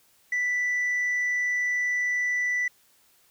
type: tone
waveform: sine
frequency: 1975.5 Hz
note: B6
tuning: in tune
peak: -21 dBFS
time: 0.32-2.68 s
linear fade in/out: 5 ms
effects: tanh soft clip ceiling -22 dBFS + white hiss -62 dBFS RMS until 3.3 s